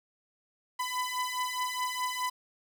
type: beating tone pair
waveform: sawtooth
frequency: 1000 / 1004.8 Hz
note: B5 / B5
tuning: +21 / +30 cents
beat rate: 4.8 Hz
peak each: -30 dBFS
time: 0.79-2.3 s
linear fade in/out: 10 ms
effects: 11-bit